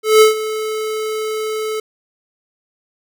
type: tone with ADSR envelope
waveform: square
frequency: 434 Hz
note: A4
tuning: 24 cents flat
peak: -5 dBFS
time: 0.03-1.8 s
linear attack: 180 ms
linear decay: 130 ms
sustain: -15 dB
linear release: 4 ms
effects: none